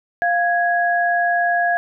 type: tone pair together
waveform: sine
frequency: 698.5 / 1661.3 Hz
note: F5 / G#6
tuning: 0 / 0 cents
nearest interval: octave + minor third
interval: 1500 cents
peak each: -17 / -19 dBFS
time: 0.22-1.77 s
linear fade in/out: 0 ms
effects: none